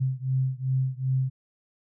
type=beating tone pair; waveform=sine; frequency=130 / 132.6 Hz; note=C3 / C3; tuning=-11 / +23 cents; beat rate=2.6 Hz; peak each=-26 / -27 dBFS; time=0-1.3 s; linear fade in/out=20 ms; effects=none